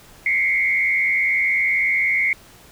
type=tone with frequency modulation; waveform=sine; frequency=2141 Hz; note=C7; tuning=39 cents sharp; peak=-16 dBFS; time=0.26-2.33 s; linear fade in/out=2 ms; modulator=90 Hz; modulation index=1.2; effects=pink hiss -47 dBFS RMS until 2.71 s